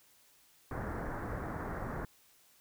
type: low-pass noise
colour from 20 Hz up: pink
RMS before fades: -39 dBFS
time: 0.71-2.05 s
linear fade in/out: 2 ms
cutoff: 1800 Hz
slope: 48 dB/octave
effects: white hiss -65 dBFS RMS until 2.6 s